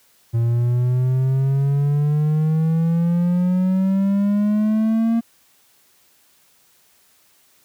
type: exponential sweep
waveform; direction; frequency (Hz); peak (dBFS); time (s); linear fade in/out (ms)
triangle; up; 115.1 to 231.7; -13; 0.33-5.21; 20
effects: white hiss -57 dBFS RMS until 7.64 s + high-pass 60 Hz 12 dB/octave